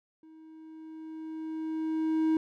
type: tone with level ramp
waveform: triangle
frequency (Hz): 317.4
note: D#4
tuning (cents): +35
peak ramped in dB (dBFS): -49 to -20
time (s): 0.23-2.37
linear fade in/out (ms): 2
effects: none